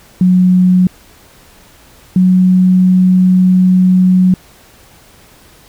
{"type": "tone pair in turn", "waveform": "sine", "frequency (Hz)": [182.6, 184.08], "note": ["F#3", "F#3"], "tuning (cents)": [-23, -9], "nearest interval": "unison", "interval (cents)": 14, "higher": "second", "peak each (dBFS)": -5, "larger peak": "neither", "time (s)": [[0.21, 0.87], [2.16, 4.34]], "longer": "second", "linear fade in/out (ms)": 2, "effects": ["pink hiss -43 dBFS RMS until 5.68 s"]}